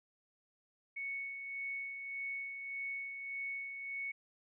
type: tone with tremolo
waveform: sine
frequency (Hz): 2217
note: C#7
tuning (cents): 0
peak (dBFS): -37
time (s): 0.96-4.12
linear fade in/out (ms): 10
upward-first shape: sine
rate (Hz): 1.7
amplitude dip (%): 45
effects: none